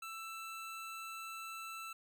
25% pulse tone, 1328 Hz, E6, 12 cents sharp, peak -40 dBFS, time 0.02-1.93 s, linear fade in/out 5 ms, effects none

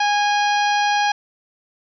harmonic tone with a mistuned harmonic, 824 Hz, G#5, 14 cents flat, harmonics 1 / 2 / 3 / 4 / 5 / 6 / 7, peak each -17 / -23 / -27 / -29 / -31 / -33 / -34 dBFS, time 0-1.12 s, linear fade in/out 5 ms, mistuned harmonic 4, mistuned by -28 cents, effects none

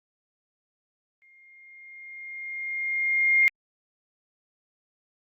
sine tone with exponential growth, 2124 Hz, C7, 25 cents sharp, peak -15 dBFS, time 1.22-3.48 s, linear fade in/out 0 ms, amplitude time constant 490 ms, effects Opus 24 kbps

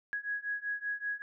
sine beating tone pair, 1661.2 / 1666.4 Hz, G#6 / G#6, 0 / +5 cents, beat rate 5.2 Hz, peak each -37 / -36 dBFS, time 0.13-1.22 s, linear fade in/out 0 ms, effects none

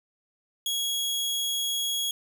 sawtooth tone, 3322 Hz, G#7, in tune, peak -23 dBFS, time 0.66-2.11 s, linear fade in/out 2 ms, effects none

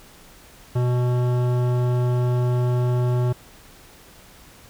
sine tone with hard clipping, 123.47 Hz, B2, in tune, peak -20 dBFS, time 0.75-3.33 s, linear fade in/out 10 ms, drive 15 dB, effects pink hiss -48 dBFS RMS until 4.69 s

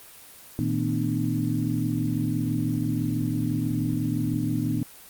sine tone cluster, 116.5 / 158.1 / 228.4 / 254.4 / 300.5 Hz, A#2 / D#3 / A#3 / C4 / D4, -1 / +28 / -35 / -48 / +40 cents, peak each -28 / -29 / -32 / -29 / -29 dBFS, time 0.59-4.83 s, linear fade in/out 0 ms, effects white hiss -47 dBFS RMS until 5.09 s + Opus 24 kbps

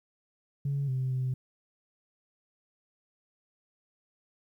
sine tone with pitch steps, 140.2 / 130 / 128.9 Hz, C#3 / C3 / C3, +20 / -11 / -26 cents, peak -26 dBFS, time 0.65-1.34 s, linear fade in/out 5 ms, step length 230 ms, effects tanh soft clip ceiling -24 dBFS + 11-bit

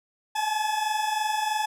40% pulse tone pair together, 840 / 863.1 Hz, G#5 / A5, +19 / -34 cents, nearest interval unison, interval 47 cents, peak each -29 / -25 dBFS, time 0.35-1.66 s, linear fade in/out 10 ms, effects low-pass 12000 Hz 12 dB/octave

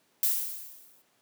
violet noise with exponential decay, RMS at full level -23 dBFS, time 0.23-1.02 s, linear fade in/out 2 ms, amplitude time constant 170 ms, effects pink hiss -68 dBFS RMS until 1.21 s + high-pass 200 Hz 12 dB/octave

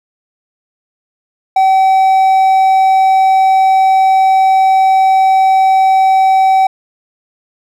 triangle tone, 765 Hz, G5, 42 cents flat, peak -4 dBFS, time 1.56-6.67 s, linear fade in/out 5 ms, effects none

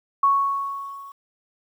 sine tone with level ramp, 1108.7 Hz, C#6, in tune, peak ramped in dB -13 to -38 dBFS, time 0.23-1.12 s, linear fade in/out 5 ms, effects 9-bit

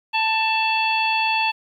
harmonic tone with a mistuned harmonic, 886 Hz, A5, 12 cents sharp, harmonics 1 / 2 / 3 / 4 / 5, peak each -21 / -33 / -21 / -29 / -32 dBFS, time 0.13-1.52 s, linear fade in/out 20 ms, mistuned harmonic 4, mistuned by -80 cents, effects 9-bit

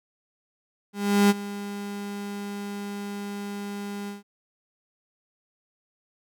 35% pulse tone with ADSR envelope, 202.5 Hz, G#3, 43 cents flat, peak -13 dBFS, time 0.93-4.23 s, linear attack 370 ms, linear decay 29 ms, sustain -17 dB, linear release 150 ms, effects none

